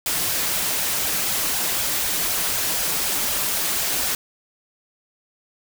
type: noise with flanger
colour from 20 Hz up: white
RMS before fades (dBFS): -23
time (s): 0.06-4.15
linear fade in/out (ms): 2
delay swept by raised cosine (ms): 1.2 to 6.9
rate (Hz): 4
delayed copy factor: +0.65
effects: none